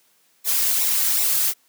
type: noise with flanger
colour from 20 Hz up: blue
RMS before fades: -20 dBFS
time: 0.44-1.54 s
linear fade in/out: 50 ms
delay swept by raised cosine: 0.62 to 3.02 ms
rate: 2.6 Hz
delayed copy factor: -0.7
effects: white hiss -61 dBFS RMS until 1.68 s + high-pass 150 Hz 12 dB/octave